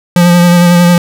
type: tone with vibrato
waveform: square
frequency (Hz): 174.8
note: F3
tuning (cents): +2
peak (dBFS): -4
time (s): 0.16-0.98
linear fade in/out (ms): 2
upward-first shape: sine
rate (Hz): 11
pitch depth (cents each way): 22
effects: none